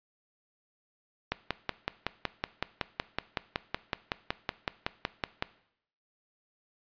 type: click train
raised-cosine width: 0.3 ms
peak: -12 dBFS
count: 23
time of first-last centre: 1.32-5.424 s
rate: 5.36 Hz
effects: noise-tail reverb RT60 0.7 s tail -18 dB re dry + resampled to 11025 Hz